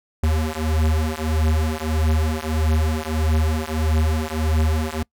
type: beating tone pair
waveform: square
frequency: 77.5 / 79.1 Hz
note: D#2 / D#2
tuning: -6 / +29 cents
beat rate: 1.6 Hz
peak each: -22 dBFS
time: 0.23-5.03 s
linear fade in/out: 5 ms
effects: noise-tail reverb RT60 0.1 s tail -24 dB re dry